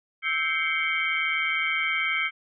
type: tone cluster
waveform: sine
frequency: 1312 / 1572 / 2100 / 2259 / 3135 Hz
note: E6 / G6 / C7 / C#7 / G7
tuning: -9 / +4 / +6 / +32 / -1 cents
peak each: -32 / -32 / -28 / -27 / -34 dBFS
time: 0.22-2.31 s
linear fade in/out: 50 ms
effects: none